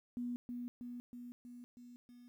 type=tone with echo; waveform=sine; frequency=243.2 Hz; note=B3; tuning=26 cents flat; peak=-37 dBFS; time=0.17-0.36 s; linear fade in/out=0 ms; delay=320 ms; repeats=6; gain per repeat=-3 dB; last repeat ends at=2.28 s; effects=12-bit